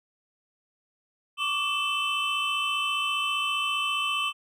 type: tone cluster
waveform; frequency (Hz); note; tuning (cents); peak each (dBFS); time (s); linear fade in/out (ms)
triangle; 1119 / 1174 / 2642 / 3058; C#6 / D6 / E7 / G7; +16 / -1 / +3 / -44; -34 / -29 / -28 / -28; 1.37-4.33; 50
effects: none